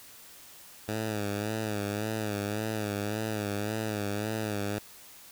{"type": "tone with vibrato", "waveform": "10% pulse", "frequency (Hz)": 105.6, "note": "G#2", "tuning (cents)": 29, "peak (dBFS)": -22, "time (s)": [0.88, 4.79], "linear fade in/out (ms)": 5, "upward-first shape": "sine", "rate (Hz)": 1.8, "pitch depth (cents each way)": 71, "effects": ["white hiss -51 dBFS RMS until 5.31 s"]}